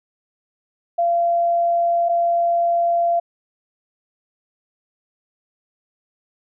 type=tone pair in turn; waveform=sine; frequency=686 / 686 Hz; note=F5 / F5; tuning=-31 / -31 cents; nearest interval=unison; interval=0 cents; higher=neither; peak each=-15 dBFS; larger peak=neither; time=0.98-2.09 / 2.09-3.2 s; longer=neither; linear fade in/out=10 ms; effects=none